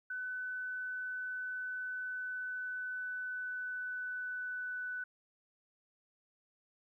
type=tone with pitch glide; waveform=sine; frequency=1504 to 1493.6 Hz; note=F#6 to F#6; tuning=+28 to +16 cents; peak=-37 dBFS; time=0.1-5.04 s; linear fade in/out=5 ms; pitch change=-12 cents; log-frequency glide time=2.04-4.79 s; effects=13-bit